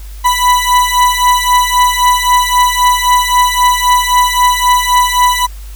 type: beating tone pair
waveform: 40% pulse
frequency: 987.8 / 991.6 Hz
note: B5 / B5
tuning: 0 / +7 cents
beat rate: 3.8 Hz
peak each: -10 dBFS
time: 0.24-5.47 s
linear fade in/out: 20 ms
effects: added 50 Hz sine -25 dBFS peak until 5.75 s + white hiss -40 dBFS RMS until 5.75 s